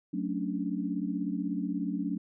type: chord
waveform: sine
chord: D major seventh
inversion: first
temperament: equal with one note detuned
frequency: 185 / 220.8 / 277.2 / 293.7 Hz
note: F#3 / A3 / C#4 / D4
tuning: 0 / +6 / 0 / 0 cents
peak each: -34 / -36 / -35 / -35 dBFS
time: 0.13-2.18 s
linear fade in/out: 10 ms
effects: none